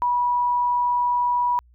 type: tone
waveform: sine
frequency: 974 Hz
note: B5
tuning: 24 cents flat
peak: -18 dBFS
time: 0.02-1.59 s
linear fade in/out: 0 ms
effects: added 60 Hz sine -51 dBFS peak until 1.74 s